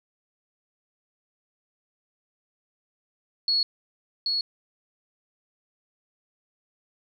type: tone with echo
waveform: sine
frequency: 4352 Hz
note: C#8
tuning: 33 cents flat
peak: -20 dBFS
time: 3.48-3.63 s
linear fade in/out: 2 ms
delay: 780 ms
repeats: 1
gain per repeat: -3 dB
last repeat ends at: 4.41 s
effects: 10-bit